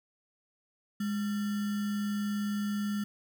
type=tone with sample-and-hold; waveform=sine; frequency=206.1 Hz; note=G#3; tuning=13 cents flat; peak=-29 dBFS; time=1-3.04 s; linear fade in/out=5 ms; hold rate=1575 Hz; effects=none